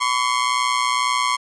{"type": "ring-modulated tone", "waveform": "sawtooth", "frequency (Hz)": 1071, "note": "C6", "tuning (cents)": 40, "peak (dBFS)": -11, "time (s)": [0, 1.37], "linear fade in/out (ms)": 20, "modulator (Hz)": 61, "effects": ["resampled to 22050 Hz"]}